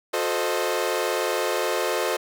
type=chord; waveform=sawtooth; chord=F# diminished seventh; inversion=none; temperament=equal with one note detuned; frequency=360.9 / 440 / 523.3 / 622.3 Hz; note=F#4 / A4 / C5 / Eb5; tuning=-43 / 0 / 0 / 0 cents; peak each=-25 / -24 / -24 / -25 dBFS; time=0.13-2.17 s; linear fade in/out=10 ms; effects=none